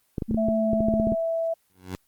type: clicks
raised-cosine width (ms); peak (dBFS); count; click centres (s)
3; -14; 12; 0.182 / 0.222 / 0.311 / 0.345 / 0.486 / 0.733 / 0.806 / 0.885 / 0.939 / 0.999 / 1.071 / 1.121
type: tone with pitch glide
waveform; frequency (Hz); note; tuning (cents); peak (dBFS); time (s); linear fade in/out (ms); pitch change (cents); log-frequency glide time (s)
sine; 221.3 to 218.6; A3 to A3; +10 to -11; -23; 0.28-1.15; 20; -21; 0.58-0.7
type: tone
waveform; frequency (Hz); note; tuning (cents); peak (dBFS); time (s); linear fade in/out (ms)
sine; 659.3; E5; 0; -23; 0.37-1.54; 10
type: tone with exponential growth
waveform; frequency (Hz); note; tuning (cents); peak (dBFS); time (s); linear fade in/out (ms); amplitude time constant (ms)
15% pulse; 92.5; F#2; 0; -22; 1.7-1.95; 0; 54
effects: white hiss -67 dBFS RMS until 2.07 s + Opus 24 kbps